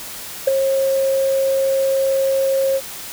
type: tone with ADSR envelope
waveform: sine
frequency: 539 Hz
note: C#5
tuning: 49 cents flat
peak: -5 dBFS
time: 0.47-2.81 s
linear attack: 10 ms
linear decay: 6 ms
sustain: -9 dB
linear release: 50 ms
effects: tanh soft clip ceiling -7 dBFS + white hiss -32 dBFS RMS until 3.12 s